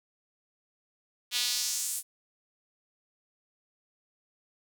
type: tone with high-pass filter sweep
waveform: sawtooth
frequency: 243.9 Hz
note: B3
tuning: 21 cents flat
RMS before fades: -31 dBFS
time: 1.31-2.03 s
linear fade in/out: 50 ms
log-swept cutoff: 3300 to 9700 Hz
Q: 1.9
effects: none